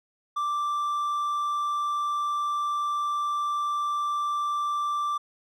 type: tone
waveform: triangle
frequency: 1174.7 Hz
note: D6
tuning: in tune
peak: -23 dBFS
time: 0.36-5.18 s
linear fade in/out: 10 ms
effects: none